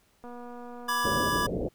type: click train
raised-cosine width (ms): 1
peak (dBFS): -31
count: 228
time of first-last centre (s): 0.24-1.178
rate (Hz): 242
type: chord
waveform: square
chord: G# diminished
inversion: first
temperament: equal with one note detuned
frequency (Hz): 987.8 / 1174.7 / 1672.8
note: B5 / D6 / G#6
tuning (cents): 0 / 0 / +12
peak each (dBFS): -31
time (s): 0.88-1.47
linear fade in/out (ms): 10
type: low-pass noise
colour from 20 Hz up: white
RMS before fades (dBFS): -31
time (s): 1.04-1.69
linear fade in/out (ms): 10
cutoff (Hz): 590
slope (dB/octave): 48
effects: pink hiss -66 dBFS RMS until 1.74 s